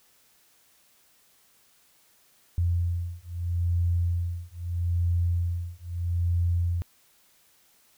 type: beating tone pair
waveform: sine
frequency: 86.2 / 86.98 Hz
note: F2 / F2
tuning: -22 / -6 cents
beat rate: 0.78 Hz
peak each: -27 dBFS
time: 2.58-6.82 s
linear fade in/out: 0 ms
effects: white hiss -62 dBFS RMS until 7.97 s